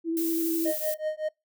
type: tone with vibrato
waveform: sine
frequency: 329.6 Hz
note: E4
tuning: in tune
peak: -25 dBFS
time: 0.04-0.73 s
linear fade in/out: 50 ms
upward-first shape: sine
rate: 12 Hz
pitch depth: 20 cents each way
type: noise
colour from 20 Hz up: violet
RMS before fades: -33 dBFS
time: 0.17-0.94 s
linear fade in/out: 0 ms
type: tone with tremolo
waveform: triangle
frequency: 619 Hz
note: D#5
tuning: 9 cents flat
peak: -22 dBFS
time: 0.65-1.29 s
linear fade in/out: 10 ms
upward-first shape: triangle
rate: 5.3 Hz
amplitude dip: 100%
effects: noise-tail reverb RT60 0.2 s tail -25 dB re dry